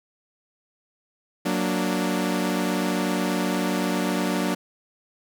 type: chord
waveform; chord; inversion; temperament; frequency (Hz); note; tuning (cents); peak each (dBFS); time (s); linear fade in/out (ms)
sawtooth; Gb augmented; none; equal; 185 / 233.1 / 293.7; Gb3 / Bb3 / D4; 0 / 0 / 0; -22 / -24 / -23; 1.45-4.55; 10
effects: none